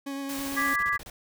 40% pulse tone with vibrato, 276.2 Hz, C#4, 6 cents flat, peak -31 dBFS, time 0.06-0.74 s, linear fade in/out 10 ms, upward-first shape triangle, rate 9 Hz, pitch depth 19 cents each way
white noise, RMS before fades -38 dBFS, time 0.29-0.76 s, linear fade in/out 5 ms
pink noise bursts, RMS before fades -43 dBFS, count 11, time 0.38-1.1 s, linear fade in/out 2 ms, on 40 ms, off 28 ms
sine chord, G# diminished, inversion second, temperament equal, 1174.7 / 1661.2 / 1975.5 Hz, D6 / G#6 / B6, 0 / 0 / 0 cents, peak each -28 dBFS, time 0.56-0.98 s, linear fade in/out 20 ms
effects none

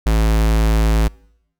square tone, 54.5 Hz, A1, 16 cents flat, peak -13 dBFS, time 0.06-1.08 s, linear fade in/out 5 ms, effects noise-tail reverb RT60 0.8 s tail -26 dB re dry

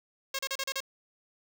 5% pulse tone bursts, 541 Hz, C#5, 42 cents flat, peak -19 dBFS, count 6, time 0.34-0.805 s, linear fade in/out 5 ms, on 50 ms, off 33 ms, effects 9-bit

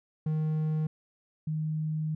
triangle / sine tone pair in turn, 155.56 / 155.56 Hz, D#3 / D#3, 0 / 0 cents, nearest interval unison, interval 0 cents, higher neither, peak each -24 / -28 dBFS, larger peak first, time 0.26-0.87 / 1.47-2.15 s, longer second, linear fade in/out 5 ms, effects none

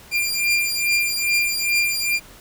sawtooth beating tone pair, 2390 / 2392.4 Hz, D7 / D7, +30 / +31 cents, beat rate 2.4 Hz, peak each -18 / -18 dBFS, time 0.11-2.2 s, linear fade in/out 50 ms, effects pink hiss -45 dBFS RMS until 2.4 s

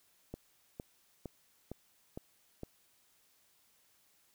click train, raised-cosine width 2 ms, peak -28 dBFS, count 6, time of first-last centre 0.34-2.634 s, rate 2.18 Hz, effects white hiss -70 dBFS RMS until 4.34 s

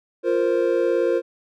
triangle chord, F suspended fourth, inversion none, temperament just, 349.2 / 465.6 / 523.8 Hz, F4 / Bb4 / C5, 0 / -2 / +2 cents, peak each -20 dBFS, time 0.23-1.22 s, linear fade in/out 50 ms, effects none

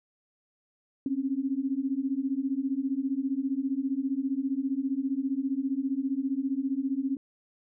sine beating tone pair, 261.6 / 276.6 Hz, C4 / C#4, 0 / -4 cents, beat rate 15 Hz, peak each -30 / -29 dBFS, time 1.06-7.17 s, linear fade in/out 2 ms, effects none

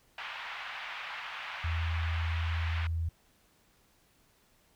white band-pass noise, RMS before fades -41 dBFS, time 0.18-2.87 s, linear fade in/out 2 ms, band 810 to 2800 Hz, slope 24 dB/octave
sine tone, 82.41 Hz, E2, in tune, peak -29 dBFS, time 1.64-3.09 s, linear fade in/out 5 ms
effects pink hiss -67 dBFS RMS until 4.75 s

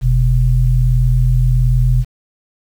sine tone pair together, 44.2 / 125.6 Hz, F1 / B2, +22 / +30 cents, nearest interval octave + tritone, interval 1808 cents, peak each -12 dBFS, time 0.01-2.05 s, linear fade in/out 50 ms, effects 7-bit

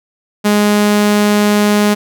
sawtooth tone, 207.7 Hz, G#3, in tune, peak -5 dBFS, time 0.44-1.95 s, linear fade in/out 20 ms, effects none

